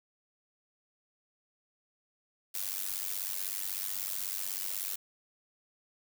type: noise with amplitude modulation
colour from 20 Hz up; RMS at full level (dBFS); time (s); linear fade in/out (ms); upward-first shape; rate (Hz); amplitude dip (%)
blue; -32; 2.54-4.96; 10; sine; 96.2; 95
effects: none